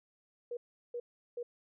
sine tone bursts, 480.6 Hz, B4, 47 cents flat, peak -36 dBFS, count 3, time 0.51-1.43 s, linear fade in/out 5 ms, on 60 ms, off 370 ms, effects none

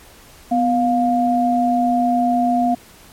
sine tone pair together, 248.2 / 704.9 Hz, B3 / F5, +9 / +16 cents, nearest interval octave + tritone, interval 1807 cents, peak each -17 / -16 dBFS, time 0.51-2.75 s, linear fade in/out 10 ms, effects pink hiss -45 dBFS RMS until 3.12 s + MP3 64 kbps

